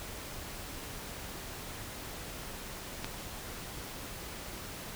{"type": "click", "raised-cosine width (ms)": 0.2, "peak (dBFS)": -18, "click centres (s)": 3.045, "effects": ["pink hiss -43 dBFS RMS until 4.95 s"]}